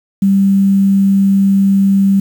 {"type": "tone with quantisation", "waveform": "sine", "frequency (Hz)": 196, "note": "G3", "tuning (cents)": 0, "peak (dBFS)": -7, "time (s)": [0.22, 2.2], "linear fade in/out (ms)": 5, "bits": 6, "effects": []}